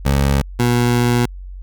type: tone pair in turn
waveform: 20% pulse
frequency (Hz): 69.3 / 120.91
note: C#2 / B2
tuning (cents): 0 / -36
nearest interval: minor seventh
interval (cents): 964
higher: second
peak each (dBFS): -8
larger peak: neither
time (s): 0.05-0.42 / 0.59-1.26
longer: second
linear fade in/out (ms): 10
effects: added 46 Hz sine -29 dBFS peak until 1.62 s